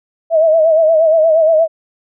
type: tone with vibrato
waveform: sine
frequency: 641 Hz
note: E5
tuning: 49 cents flat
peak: -7 dBFS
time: 0.3-1.68 s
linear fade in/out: 50 ms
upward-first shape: sine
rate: 8.5 Hz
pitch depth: 66 cents each way
effects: none